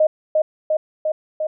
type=tone with echo; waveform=sine; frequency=621 Hz; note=D#5; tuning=3 cents flat; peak=-11 dBFS; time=0-0.07 s; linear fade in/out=5 ms; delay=350 ms; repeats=4; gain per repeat=-2 dB; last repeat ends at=1.47 s; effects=none